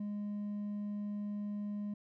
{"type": "tone with hard clipping", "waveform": "sine", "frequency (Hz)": 206.3, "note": "G#3", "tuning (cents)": -11, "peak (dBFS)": -37, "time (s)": [0, 1.94], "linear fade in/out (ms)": 5, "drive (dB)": 2, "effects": []}